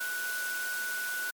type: tone in noise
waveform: sine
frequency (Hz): 1480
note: F#6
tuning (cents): 0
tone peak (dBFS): -32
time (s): 0-1.31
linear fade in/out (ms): 10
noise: white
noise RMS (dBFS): -39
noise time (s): 0-1.31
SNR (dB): +4
effects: high-pass 300 Hz 12 dB/octave + MP3 96 kbps